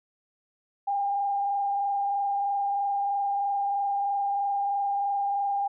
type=tone with frequency modulation; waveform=sine; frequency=802 Hz; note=G5; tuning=39 cents sharp; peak=-24 dBFS; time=0.87-5.68 s; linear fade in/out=10 ms; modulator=23.1 Hz; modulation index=0.51; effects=none

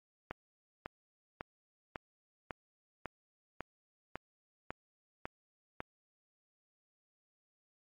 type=click train; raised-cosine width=0.5 ms; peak=-23 dBFS; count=11; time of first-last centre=0.31-5.805 s; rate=1.82 Hz; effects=MP3 48 kbps

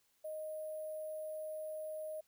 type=tone with sample-and-hold; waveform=sine; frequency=621 Hz; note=D#5; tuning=3 cents flat; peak=-40 dBFS; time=0.24-2.21 s; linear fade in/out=10 ms; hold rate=11025 Hz; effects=white hiss -75 dBFS RMS until 2.27 s

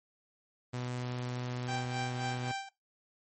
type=tone; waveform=sawtooth; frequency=123.9 Hz; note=B2; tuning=6 cents sharp; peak=-31 dBFS; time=0.73-2.52 s; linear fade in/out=10 ms
type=tone with tremolo; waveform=sawtooth; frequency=784 Hz; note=G5; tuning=in tune; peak=-30 dBFS; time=1.68-2.69 s; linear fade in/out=5 ms; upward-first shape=sine; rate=3.8 Hz; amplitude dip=75%
effects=noise-tail reverb RT60 0.2 s tail -19 dB re dry + MP3 32 kbps

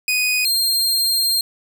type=tone pair in turn; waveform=sawtooth; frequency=2489 / 4196 Hz; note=D#7 / C8; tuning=0 / +4 cents; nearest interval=major sixth; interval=904 cents; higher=second; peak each=-13 dBFS; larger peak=neither; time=0.08-0.45 / 0.45-1.41 s; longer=second; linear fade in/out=2 ms; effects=none

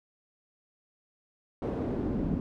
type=noise with band-pass filter sweep; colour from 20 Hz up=brown; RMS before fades=-31 dBFS; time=1.62-2.4 s; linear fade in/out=2 ms; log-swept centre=440 to 220 Hz; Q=1.5; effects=none

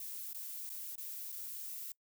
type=noise with dropouts; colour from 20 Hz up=violet; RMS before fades=-44 dBFS; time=0-1.92 s; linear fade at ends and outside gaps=2 ms; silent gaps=0.332-0.345 / 0.694-0.7 / 0.956-0.979 / 1.319-1.323 s; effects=noise-tail reverb RT60 0.1 s tail -23 dB re dry

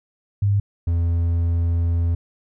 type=tone pair in turn; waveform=sine / triangle; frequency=100.8 / 84.76 Hz; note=G2 / E2; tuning=+49 / +49 cents; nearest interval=minor third; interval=300 cents; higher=first; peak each=-15 / -15 dBFS; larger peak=neither; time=0.42-0.6 / 0.87-2.15 s; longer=second; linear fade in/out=5 ms; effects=none

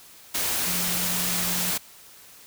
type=tone in noise; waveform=sine; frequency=177.7 Hz; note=F3; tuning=30 cents sharp; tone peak=-33 dBFS; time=0.66-1.71 s; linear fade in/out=10 ms; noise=white; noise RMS=-26 dBFS; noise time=0.34-1.78 s; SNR=-10 dB; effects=white hiss -49 dBFS RMS until 2.46 s

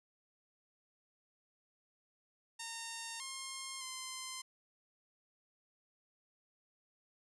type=tone with pitch steps; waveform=5% pulse; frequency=917 / 1066 / 1040 Hz; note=A#5 / C6 / C6; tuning=-29 / +32 / -11 cents; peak=-30 dBFS; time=2.59-4.42 s; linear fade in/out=10 ms; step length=610 ms; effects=resampled to 24000 Hz

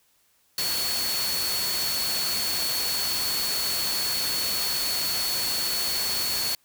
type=tone in noise; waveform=sine; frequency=4406 Hz; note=C#8; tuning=11 cents flat; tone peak=-27 dBFS; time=0.58-6.55 s; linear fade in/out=2 ms; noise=white; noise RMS=-29 dBFS; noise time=0.58-6.55 s; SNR=-1 dB; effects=white hiss -65 dBFS RMS until 6.64 s

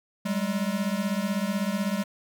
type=beating tone pair; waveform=square; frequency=192.3 / 208.3 Hz; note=G3 / G#3; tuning=-33 / +5 cents; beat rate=16 Hz; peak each=-29 dBFS; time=0.25-2.04 s; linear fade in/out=10 ms; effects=none

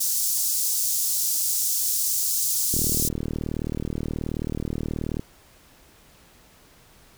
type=high-pass noise; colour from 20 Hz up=pink; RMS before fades=-24 dBFS; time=0-3.09 s; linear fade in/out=10 ms; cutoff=5800 Hz; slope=24 dB/octave
type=click train; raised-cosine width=3 ms; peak=-15 dBFS; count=96; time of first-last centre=2.74-5.195 s; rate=38.7 Hz
effects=pink hiss -54 dBFS RMS until 7.17 s

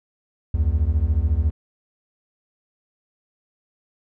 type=beating tone pair; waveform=triangle; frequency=69.3 / 83.3 Hz; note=C#2 / E2; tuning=0 / +19 cents; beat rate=14 Hz; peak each=-18 dBFS; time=0.54-1.51 s; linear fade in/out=5 ms; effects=none

